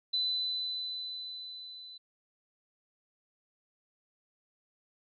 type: tone with level ramp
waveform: sine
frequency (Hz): 4007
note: B7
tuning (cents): +24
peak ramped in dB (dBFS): -27 to -46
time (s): 0.13-1.98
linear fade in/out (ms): 10
effects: none